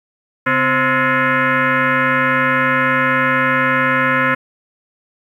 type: tone with frequency modulation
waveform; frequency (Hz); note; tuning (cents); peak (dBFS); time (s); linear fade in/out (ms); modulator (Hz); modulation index
sine; 136.2; C#3; -30; -12; 0.46-4.35; 10; 392; 5
effects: 8-bit